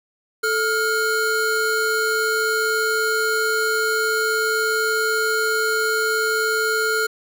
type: tone pair together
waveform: square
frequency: 438.1 / 1414.8 Hz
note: A4 / F6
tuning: -7 / +22 cents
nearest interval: octave + minor sixth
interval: 2029 cents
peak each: -23 / -21 dBFS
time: 0.43-7.07 s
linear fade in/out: 10 ms
effects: none